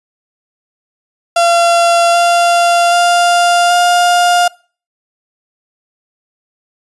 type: tone with pitch steps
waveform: 35% pulse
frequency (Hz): 685 / 691.8 / 698.6 / 705.5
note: F5 / F5 / F5 / F5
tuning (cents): -34 / -17 / 0 / +17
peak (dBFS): -6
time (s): 1.36-4.48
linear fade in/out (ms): 5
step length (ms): 780
effects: noise-tail reverb RT60 0.4 s tail -24 dB re dry + resampled to 24000 Hz